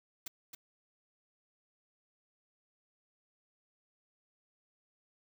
white noise with echo, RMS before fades -41 dBFS, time 0.26-0.28 s, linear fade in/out 5 ms, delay 270 ms, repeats 1, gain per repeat -6 dB, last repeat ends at 0.55 s, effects none

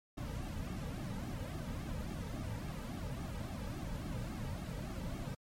brown noise with flanger, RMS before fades -41 dBFS, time 0.17-5.35 s, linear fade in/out 10 ms, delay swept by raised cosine 2 to 2.87 ms, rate 3.6 Hz, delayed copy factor -0.9, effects MP3 64 kbps

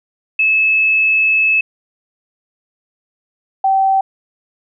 sine tone pair in turn, 2600 / 773 Hz, E7 / G5, -24 / -24 cents, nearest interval octave + major sixth, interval 2100 cents, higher first, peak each -10 dBFS, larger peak neither, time 0.39-1.61 / 3.64-4.01 s, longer first, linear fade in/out 5 ms, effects none

